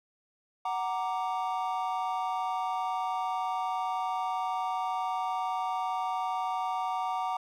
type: chord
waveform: triangle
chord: Gb augmented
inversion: none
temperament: equal with one note detuned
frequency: 745.1 / 932.3 / 1174.7 Hz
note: Gb5 / Bb5 / D6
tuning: +12 / 0 / 0 cents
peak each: -30 / -32 / -34 dBFS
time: 0.65-7.37 s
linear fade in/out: 5 ms
effects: none